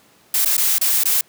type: noise with dropouts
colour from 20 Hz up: blue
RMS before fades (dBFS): -17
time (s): 0.34-1.21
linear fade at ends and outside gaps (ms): 2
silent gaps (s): 0.448-0.458 / 0.568-0.579 / 0.783-0.813 / 1.036-1.055
effects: pink hiss -53 dBFS RMS until 1.28 s + high-pass 150 Hz 12 dB/octave